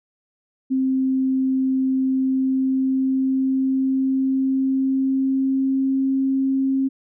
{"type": "tone with pitch glide", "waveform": "sine", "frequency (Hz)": [263, 267.9], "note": ["C4", "C4"], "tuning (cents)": [9, 41], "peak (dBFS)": -17, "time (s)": [0.7, 6.89], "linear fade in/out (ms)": 20, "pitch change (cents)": 32, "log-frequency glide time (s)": [2.12, 6.11], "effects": []}